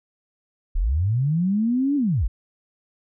sine linear two-way sweep, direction up then down, 30.87 to 293.7 to 30.87 Hz, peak -18 dBFS, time 0.75-2.28 s, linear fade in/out 10 ms, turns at 1.96 s, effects none

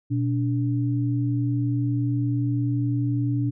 sine tone pair together, 121.4 / 289.7 Hz, B2 / D4, -29 / -24 cents, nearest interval octave + minor third, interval 1505 cents, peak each -22 / -26 dBFS, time 0.1-3.51 s, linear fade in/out 20 ms, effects none

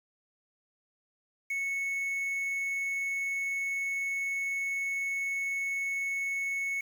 triangle tone with quantisation, 2206 Hz, C#7, 9 cents flat, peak -28 dBFS, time 1.5-6.81 s, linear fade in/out 5 ms, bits 8, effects none

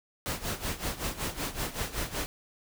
pink noise with tremolo, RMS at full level -31 dBFS, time 0.26-2.26 s, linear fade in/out 0 ms, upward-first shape sine, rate 5.3 Hz, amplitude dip 80%, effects none

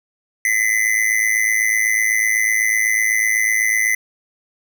square tone with amplitude modulation, 2022 Hz, B6, 40 cents sharp, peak -12 dBFS, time 0.45-3.95 s, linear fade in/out 2 ms, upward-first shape sine, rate 108 Hz, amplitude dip 80%, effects none

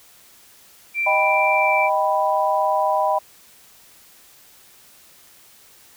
sine tone with pitch glide, 2353 to 2338 Hz, D7 to D7, +3 to -8 cents, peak -19 dBFS, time 0.94-1.9 s, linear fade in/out 50 ms, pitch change -11 cents, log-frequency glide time 1.53-1.77 s
sine chord, Eb augmented, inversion none, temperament equal, 622.3 / 784 / 987.8 Hz, Eb5 / G5 / B5, 0 / 0 / 0 cents, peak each -21 dBFS, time 1.06-3.19 s, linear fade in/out 10 ms
effects white hiss -50 dBFS RMS until 5.96 s

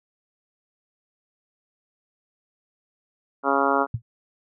harmonic tone, 138.59 Hz, C#3, in tune, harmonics 2 / 3 / 4 / 5 / 6 / 7 / 8 / 9 / 10, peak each -27 / -27 / -27 / -27 / -27 / -27 / -27 / -27 / -27 dBFS, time 3.43-3.87 s, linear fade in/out 50 ms
sine tone with exponential decay, 115.7 Hz, A#2, 13 cents flat, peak -19 dBFS, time 3.94-4.02 s, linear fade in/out 5 ms, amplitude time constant 16 ms
effects none

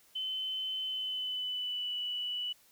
sine tone with pitch glide, 3053 to 2959 Hz, G7 to F#7, -46 to -1 cents, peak -33 dBFS, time 0.15-2.53 s, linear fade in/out 10 ms, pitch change -55 cents, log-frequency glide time 0.83-1.95 s, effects white hiss -64 dBFS RMS until 2.71 s

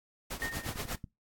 pink noise with tremolo, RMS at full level -36 dBFS, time 0.3-0.96 s, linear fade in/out 10 ms, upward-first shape triangle, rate 8.4 Hz, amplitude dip 90%
sine tone with exponential decay, 1840 Hz, A#6, 23 cents flat, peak -32 dBFS, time 0.42-0.98 s, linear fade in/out 0 ms, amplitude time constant 120 ms
click train, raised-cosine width 5 ms, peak -29 dBFS, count 6, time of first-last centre 0.57-1.042 s, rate 10.6 Hz
effects noise-tail reverb RT60 0.2 s tail -21 dB re dry + AAC 64 kbps

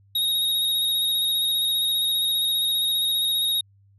square tone with vibrato, 3756 Hz, A#7, 12 cents sharp, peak -21 dBFS, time 0.15-3.61 s, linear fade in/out 5 ms, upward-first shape square, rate 15 Hz, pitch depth 16 cents each way, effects added 99 Hz sine -54 dBFS peak until 3.98 s

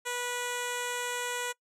10% pulse tone with low-pass filter, 488.8 Hz, B4, 18 cents flat, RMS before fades -34 dBFS, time 0.05-1.53 s, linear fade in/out 20 ms, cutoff 9900 Hz, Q 2.1, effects noise-tail reverb RT60 0.1 s tail -23 dB re dry

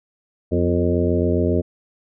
harmonic tone with a mistuned harmonic, 87.31 Hz, F2, in tune, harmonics 1 / 2 / 3 / 4 / 5 / 6 / 7, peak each -21 / -25 / -23 / -23 / -24 / -28 / -27 dBFS, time 0.51-1.62 s, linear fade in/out 20 ms, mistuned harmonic 3, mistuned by -57 cents, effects none

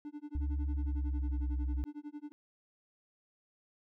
triangle tone with tremolo, 295.5 Hz, D4, 11 cents sharp, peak -37 dBFS, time 0.05-2.32 s, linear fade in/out 0 ms, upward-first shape sine, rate 11 Hz, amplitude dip 100%
sine tone with pitch glide, 70 to 64.94 Hz, C#2 to C2, +18 to -12 cents, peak -31 dBFS, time 0.35-1.84 s, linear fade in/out 0 ms, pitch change -130 cents, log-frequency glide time 0.63-1.47 s
effects none

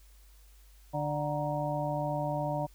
harmonic tone with a mistuned harmonic, 147.7 Hz, D3, 10 cents sharp, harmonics 1 / 2 / 4 / 5 / 6, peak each -34 / -39 / -34 / -37 / -37 dBFS, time 0.93-2.67 s, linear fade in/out 20 ms, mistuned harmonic 6, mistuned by +95 cents, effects added 50 Hz sine -54 dBFS peak until 2.74 s + white hiss -64 dBFS RMS until 2.74 s

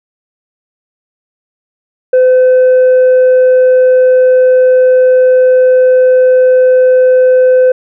sine tone with tanh clipping, 510 Hz, C5, 44 cents flat, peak -4 dBFS, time 2.13-7.72 s, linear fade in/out 5 ms, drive 2 dB, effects none

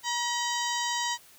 harmonic tone with a mistuned harmonic, 954 Hz, A#5, 40 cents sharp, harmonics 1 / 2 / 3 / 4 / 5 / 6 / 7 / 8, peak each -31 / -34 / -36 / -37 / -38 / -39 / -39 / -40 dBFS, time 0.03-1.18 s, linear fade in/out 50 ms, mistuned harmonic 3, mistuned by +110 cents, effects white hiss -55 dBFS RMS until 1.38 s

